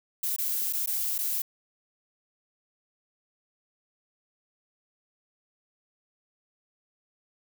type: noise with dropouts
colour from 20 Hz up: violet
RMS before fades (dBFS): -29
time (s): 0.23-1.42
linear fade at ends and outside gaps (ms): 5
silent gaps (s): 0.363-0.384 / 0.727-0.733 / 0.861-0.873 / 1.181-1.187
effects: none